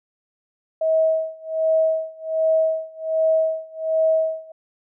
sine tone with tremolo, 640 Hz, D#5, 49 cents sharp, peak -14 dBFS, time 0.81-4.52 s, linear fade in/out 5 ms, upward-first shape sine, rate 1.3 Hz, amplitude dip 95%, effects none

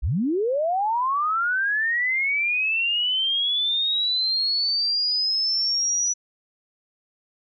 sine linear sweep, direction up, 41.2 to 5920 Hz, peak -20 dBFS, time 0.02-6.14 s, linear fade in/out 20 ms, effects none

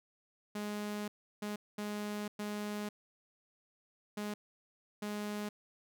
sawtooth tone bursts at uneven times, 208.2 Hz, G#3, 5 cents sharp, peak -33 dBFS, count 6, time 0.55-1.08 / 1.42-1.56 / 1.78-2.28 / 2.39-2.89 / 4.17-4.34 / 5.02-5.49 s, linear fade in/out 5 ms, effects none

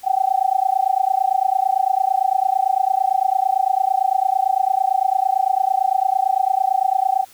sine tone with amplitude modulation, 765 Hz, G5, 42 cents flat, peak -11 dBFS, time 0.03-7.26 s, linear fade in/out 50 ms, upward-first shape sine, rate 28.9 Hz, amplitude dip 100%, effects white hiss -48 dBFS RMS until 7.33 s

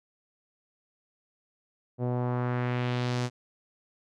sawtooth tone with low-pass filter sweep, 123.4 Hz, B2, 1 cent flat, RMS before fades -29 dBFS, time 1.98-3.3 s, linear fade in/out 50 ms, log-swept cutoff 560 to 7000 Hz, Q 1.4, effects none

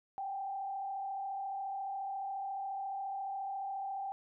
sine tone with frequency modulation, 784 Hz, G5, in tune, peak -36 dBFS, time 0.18-4.12 s, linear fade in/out 0 ms, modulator 34.3 Hz, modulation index 0.68, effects none

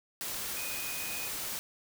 sine tone in noise, 2489 Hz, D#7, in tune, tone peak -41 dBFS, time 0.57-1.28 s, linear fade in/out 0 ms, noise white, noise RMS -37 dBFS, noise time 0.21-1.59 s, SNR -7 dB, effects none

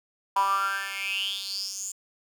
10% pulse tone with high-pass filter sweep, 196 Hz, G3, in tune, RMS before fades -29 dBFS, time 0.36-1.92 s, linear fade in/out 5 ms, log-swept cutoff 940 to 7500 Hz, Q 9.5, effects none

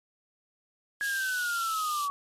pink band-pass noise, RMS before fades -39 dBFS, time 1-2.09 s, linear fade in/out 50 ms, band 2700 to 14000 Hz, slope 96 dB/octave
sine linear sweep, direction down, 1661.2 to 1124 Hz, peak -28 dBFS, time 1.01-2.1 s, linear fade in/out 0 ms
effects none

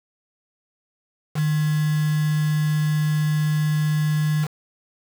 sine tone with quantisation, 152.6 Hz, D#3, 33 cents flat, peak -18 dBFS, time 1.34-4.48 s, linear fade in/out 50 ms, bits 5, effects none

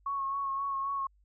sine tone with vibrato, 1100 Hz, C#6, 14 cents flat, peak -30 dBFS, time 0.06-1.07 s, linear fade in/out 5 ms, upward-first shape sine, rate 3.8 Hz, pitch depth 26 cents each way, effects added 50 Hz sine -62 dBFS peak until 1.24 s

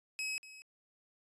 sawtooth tone with echo, 2550 Hz, D#7, 42 cents sharp, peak -32 dBFS, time 0.19-0.38 s, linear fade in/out 0 ms, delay 240 ms, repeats 1, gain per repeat -15 dB, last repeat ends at 0.62 s, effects resampled to 22050 Hz

